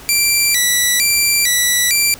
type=tone with vibrato; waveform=10% pulse; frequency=2148 Hz; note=C7; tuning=45 cents sharp; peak=-3 dBFS; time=0.09-2.14 s; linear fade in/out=0 ms; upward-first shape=square; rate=1.1 Hz; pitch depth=160 cents each way; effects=pink hiss -37 dBFS RMS until 2.19 s